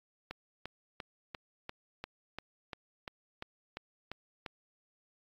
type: click train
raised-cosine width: 0.3 ms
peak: -24 dBFS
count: 13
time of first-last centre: 0.31-4.462 s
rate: 2.89 Hz
effects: AAC 64 kbps